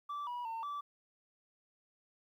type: tone with pitch steps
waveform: sine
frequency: 1163 / 971 / 905 / 1159 Hz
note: D6 / B5 / A5 / D6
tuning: -17 / -30 / +48 / -23 cents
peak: -35 dBFS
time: 0.09-0.81 s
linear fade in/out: 10 ms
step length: 180 ms
effects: tanh soft clip ceiling -37 dBFS + 12-bit